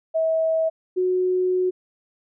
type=tone pair in turn; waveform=sine; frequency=645 / 367 Hz; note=E5 / F#4; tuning=-38 / -14 cents; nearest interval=minor seventh; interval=976 cents; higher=first; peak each=-18 dBFS; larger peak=neither; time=0.14-0.7 / 0.96-1.71 s; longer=second; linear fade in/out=20 ms; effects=none